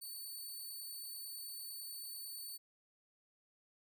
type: tone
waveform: 5% pulse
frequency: 4491 Hz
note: C#8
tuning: 22 cents sharp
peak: -38 dBFS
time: 0.01-2.58 s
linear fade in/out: 20 ms
effects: none

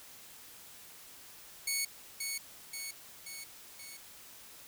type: tone with echo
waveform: 10% pulse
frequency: 2217 Hz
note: C#7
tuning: in tune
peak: -22 dBFS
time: 1.67-1.85 s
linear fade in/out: 5 ms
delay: 530 ms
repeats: 4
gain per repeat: -4 dB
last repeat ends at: 3.97 s
effects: white hiss -53 dBFS RMS until 4.67 s

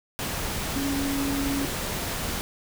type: tone in noise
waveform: sine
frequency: 277.9 Hz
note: C#4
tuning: 4 cents sharp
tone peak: -26 dBFS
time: 0.76-1.65 s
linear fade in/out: 0 ms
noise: pink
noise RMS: -30 dBFS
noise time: 0.19-2.41 s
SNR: +1 dB
effects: none

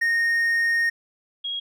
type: tone pair in turn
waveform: triangle / sine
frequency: 1851 / 3290 Hz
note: A#6 / G#7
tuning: -13 / -17 cents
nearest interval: minor seventh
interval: 996 cents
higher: second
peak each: -17 / -26 dBFS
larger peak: first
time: 0.01-0.9 / 1.44-1.6 s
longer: first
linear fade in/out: 10 ms
effects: none

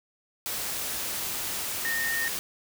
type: tone in noise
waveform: sine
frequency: 1838 Hz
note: A#6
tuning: 25 cents flat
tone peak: -27 dBFS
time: 1.85-2.28 s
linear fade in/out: 0 ms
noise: white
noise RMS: -32 dBFS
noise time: 0.46-2.39 s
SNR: +2 dB
effects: none

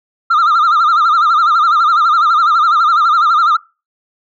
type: tone with vibrato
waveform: sine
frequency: 1285 Hz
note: E6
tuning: 45 cents flat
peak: -5 dBFS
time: 0.3-3.57 s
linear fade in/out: 10 ms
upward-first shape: sine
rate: 12 Hz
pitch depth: 130 cents each way
effects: noise-tail reverb RT60 0.3 s tail -25 dB re dry + tanh soft clip ceiling -7 dBFS

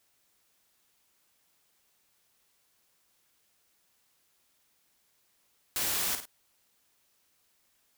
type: noise with echo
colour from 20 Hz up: white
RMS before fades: -31 dBFS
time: 5.76-6.15 s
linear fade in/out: 0 ms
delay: 52 ms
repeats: 2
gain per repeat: -8 dB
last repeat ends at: 6.254 s
effects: white hiss -71 dBFS RMS until 7.97 s

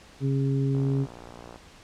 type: harmonic tone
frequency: 136.5 Hz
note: C#3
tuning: 26 cents flat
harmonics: 1 / 2 / 3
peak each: -23 / -29 / -33 dBFS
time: 0.2-1.07 s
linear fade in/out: 50 ms
type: click train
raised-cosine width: 1 ms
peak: -29 dBFS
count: 49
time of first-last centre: 0.75-1.559 s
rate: 59.3 Hz
effects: pink hiss -51 dBFS RMS until 1.83 s + low-pass 7000 Hz 12 dB/octave

